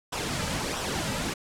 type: noise with flanger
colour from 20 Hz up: pink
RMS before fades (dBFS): -30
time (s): 0.12-1.34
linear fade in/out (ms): 10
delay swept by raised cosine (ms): 0.44 to 2.84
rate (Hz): 1.5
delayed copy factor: -0.55
effects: low-pass 9000 Hz 12 dB/octave